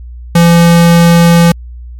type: tone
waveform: square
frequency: 170 Hz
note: F3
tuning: 46 cents flat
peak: -3 dBFS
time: 0.35-1.52 s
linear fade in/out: 5 ms
effects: added 60 Hz sine -24 dBFS peak until 1.99 s + MP3 64 kbps